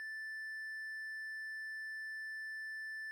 triangle tone, 1760 Hz, A6, in tune, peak -40 dBFS, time 0-3.11 s, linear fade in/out 0 ms, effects none

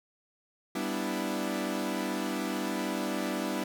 sawtooth chord, E minor seventh, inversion first, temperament equal, 196 / 246.9 / 293.7 / 329.6 Hz, G3 / B3 / D4 / E4, 0 / 0 / 0 / 0 cents, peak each -32 dBFS, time 0.75-3.64 s, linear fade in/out 5 ms, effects none

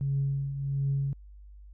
sine tone with tremolo, 138.4 Hz, C#3, 2 cents flat, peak -23 dBFS, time 0.01-1.13 s, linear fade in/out 0 ms, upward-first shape triangle, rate 1.4 Hz, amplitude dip 65%, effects tanh soft clip ceiling -20 dBFS + added 50 Hz sine -46 dBFS peak until 1.73 s

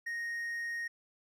triangle tone, 1864.7 Hz, A#6, in tune, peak -33 dBFS, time 0.06-0.88 s, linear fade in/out 10 ms, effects none

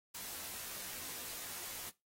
white noise with comb filter, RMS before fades -45 dBFS, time 0.14-1.9 s, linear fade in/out 10 ms, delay 18 ms, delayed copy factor -0.85, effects noise-tail reverb RT60 0.2 s tail -18 dB re dry + AAC 48 kbps

